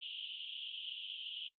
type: band-pass noise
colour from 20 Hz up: pink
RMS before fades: -45 dBFS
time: 0.01-1.49 s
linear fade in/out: 20 ms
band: 2900 to 3300 Hz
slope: 96 dB/octave
effects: noise-tail reverb RT60 0.1 s tail -17 dB re dry + Opus 48 kbps